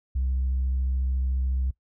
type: tone with vibrato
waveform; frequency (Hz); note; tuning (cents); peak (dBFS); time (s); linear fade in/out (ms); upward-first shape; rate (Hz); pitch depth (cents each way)
sine; 64.9; C2; -13; -21; 0.15-1.71; 10; sine; 14; 13
effects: noise-tail reverb RT60 0.1 s tail -21 dB re dry + tanh soft clip ceiling -20 dBFS

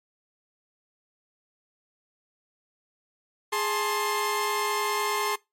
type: tone cluster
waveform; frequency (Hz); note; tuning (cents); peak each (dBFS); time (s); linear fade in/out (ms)
sawtooth; 415.6 / 881 / 1056; G#4 / A5 / C6; +1 / +2 / +16; -26 / -28 / -24; 3.52-5.36; 10
effects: noise-tail reverb RT60 0.2 s tail -22 dB re dry + MP3 64 kbps

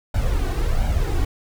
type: noise with flanger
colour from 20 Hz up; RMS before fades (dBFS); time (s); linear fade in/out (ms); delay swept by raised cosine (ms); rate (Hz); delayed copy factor
brown; -20; 0.14-1.25; 5; 1.3 to 2.7; 1.4; +0.7
effects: none

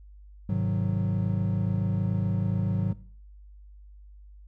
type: chord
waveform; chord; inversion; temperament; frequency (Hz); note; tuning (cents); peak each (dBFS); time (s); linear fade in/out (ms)
triangle; Ab dominant seventh; none; equal; 103.83 / 130.81 / 155.56 / 185; Ab2 / C3 / Eb3 / Gb3; 0 / 0 / 0 / 0; -26 / -31 / -30 / -26; 0.49-2.93; 5
effects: noise-tail reverb RT60 0.5 s tail -19 dB re dry + added 50 Hz sine -46 dBFS peak until 4.47 s

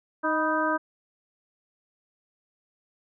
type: harmonic tone with a mistuned harmonic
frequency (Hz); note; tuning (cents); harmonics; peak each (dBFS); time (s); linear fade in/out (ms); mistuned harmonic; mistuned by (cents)
311.1; D#4; 0; 1 / 2 / 3 / 4 / 5; -29 / -29 / -29 / -29 / -29; 0.23-0.78; 20; 3; +79
effects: none

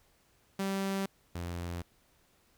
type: tone pair in turn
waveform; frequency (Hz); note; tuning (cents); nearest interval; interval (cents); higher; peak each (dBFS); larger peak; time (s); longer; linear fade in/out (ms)
sawtooth; 194.6 / 86.68; G3 / F2; -12 / -12; octave + major second; 1400; first; -27 / -32; first; 0.59-1.06 / 1.35-1.82; neither; 5
effects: pink hiss -68 dBFS RMS until 2.57 s

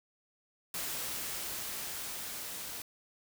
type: noise with level ramp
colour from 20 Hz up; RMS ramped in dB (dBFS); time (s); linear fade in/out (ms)
white; -37 to -42; 0.74-2.82; 2
effects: none

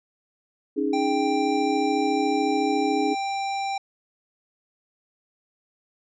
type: chord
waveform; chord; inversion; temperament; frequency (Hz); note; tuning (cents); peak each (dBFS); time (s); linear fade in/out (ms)
sine; C# suspended second; none; equal; 277.2 / 311.1 / 415.3; C#4 / D#4 / G#4; 0 / 0 / 0; -26; 0.76-3.15; 20
type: tone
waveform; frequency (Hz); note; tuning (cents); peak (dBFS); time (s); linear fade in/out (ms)
square; 787; G5; +7; -26; 0.93-3.78; 5
effects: resampled to 16000 Hz

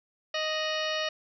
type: harmonic tone with a mistuned harmonic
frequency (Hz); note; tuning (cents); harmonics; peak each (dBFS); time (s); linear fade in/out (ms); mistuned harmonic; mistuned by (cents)
622.3; D#5; 0; 1 / 2 / 3 / 4 / 5 / 6 / 7 / 8 / 9; -32 / -37 / -35 / -39 / -35 / -39 / -40 / -45 / -43; 0.34-1.09; 5; 5; -99
effects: none

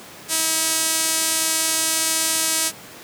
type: tone with band-pass filter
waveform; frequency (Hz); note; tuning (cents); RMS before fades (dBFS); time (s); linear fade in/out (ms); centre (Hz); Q
sawtooth; 321.5; E4; -43; -21; 0.28-2.72; 50; 8900; 1.3
effects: pink hiss -40 dBFS RMS until 3.03 s + high-pass 150 Hz 12 dB/octave

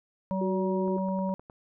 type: harmonic tone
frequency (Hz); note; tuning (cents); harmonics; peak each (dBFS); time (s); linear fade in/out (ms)
190; F#3; +46; 1 / 3 / 5; -28 / -33 / -35; 0.31-1.34; 0
type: tone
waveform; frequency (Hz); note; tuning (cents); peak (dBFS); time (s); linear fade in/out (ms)
sine; 371.9; F#4; +9; -29; 0.41-0.97; 5
type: click train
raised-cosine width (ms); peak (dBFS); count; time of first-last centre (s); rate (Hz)
1; -32; 7; 0.88-1.499; 9.7
effects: none

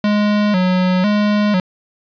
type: tone with vibrato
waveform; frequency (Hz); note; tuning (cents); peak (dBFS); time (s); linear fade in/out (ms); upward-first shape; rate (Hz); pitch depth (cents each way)
square; 195.4; G3; -5; -13; 0.04-1.6; 2; square; 1; 110
effects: resampled to 11025 Hz + 9-bit

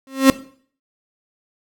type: tone with exponential growth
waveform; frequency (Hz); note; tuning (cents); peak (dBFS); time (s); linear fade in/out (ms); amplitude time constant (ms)
35% pulse; 267.5; C4; +38; -3; 0.07-0.3; 1; 48
effects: noise-tail reverb RT60 0.5 s tail -17 dB re dry

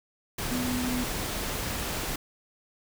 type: tone in noise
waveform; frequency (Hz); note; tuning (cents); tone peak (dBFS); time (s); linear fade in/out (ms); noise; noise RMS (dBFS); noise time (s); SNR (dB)
sine; 249.3; B3; +16; -28; 0.51-1.04; 5; pink; -32; 0.38-2.16; +1
effects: none

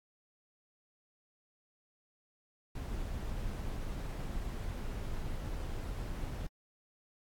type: noise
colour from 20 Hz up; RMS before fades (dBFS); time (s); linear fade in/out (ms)
brown; -38; 2.75-6.47; 5
effects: AAC 64 kbps

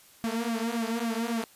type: tone with flanger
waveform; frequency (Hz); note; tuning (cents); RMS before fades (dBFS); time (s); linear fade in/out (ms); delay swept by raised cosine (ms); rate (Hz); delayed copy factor
sawtooth; 230; A#3; -23; -30; 0.24-1.44; 0; 2 to 6.2; 3.6; -0.9
effects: white hiss -56 dBFS RMS until 1.55 s + resampled to 32000 Hz

